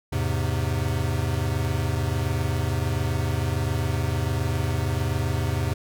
square chord, E augmented, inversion none, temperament equal, 82.41 / 103.83 / 130.81 Hz, E2 / G#2 / B#2, 0 / 0 / 0 cents, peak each -28 dBFS, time 0.12-5.74 s, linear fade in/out 10 ms, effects none

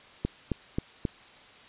click train, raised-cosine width 3 ms, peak -14 dBFS, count 4, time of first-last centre 0.25-1.052 s, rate 3.74 Hz, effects white hiss -52 dBFS RMS until 1.68 s + resampled to 8000 Hz

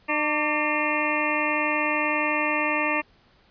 harmonic tone with a mistuned harmonic, 301.8 Hz, D4, 47 cents sharp, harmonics 1 / 2 / 3 / 4 / 6 / 7 / 8 / 9, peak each -30 / -30 / -30 / -30 / -30 / -30 / -30 / -30 dBFS, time 0.08-3.02 s, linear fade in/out 20 ms, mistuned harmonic 4, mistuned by -62 cents, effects pink hiss -59 dBFS RMS until 3.5 s + resampled to 11025 Hz

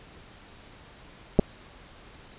clicks, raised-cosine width 2 ms, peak -5 dBFS, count 2, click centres 1.39 / 1.395 s, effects pink hiss -50 dBFS RMS until 2.38 s + resampled to 8000 Hz

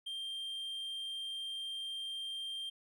triangle tone, 3176 Hz, G7, 22 cents sharp, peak -37 dBFS, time 0.06-2.7 s, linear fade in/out 10 ms, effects none

